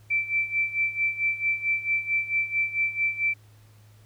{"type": "tone with tremolo", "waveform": "sine", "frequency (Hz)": 2334, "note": "D7", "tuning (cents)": -11, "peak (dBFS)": -20, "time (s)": [0.1, 3.34], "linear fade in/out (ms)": 10, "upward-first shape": "sine", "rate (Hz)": 4.5, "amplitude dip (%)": 80, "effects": ["added 106 Hz sine -51 dBFS peak until 4.05 s", "pink hiss -61 dBFS RMS until 4.05 s"]}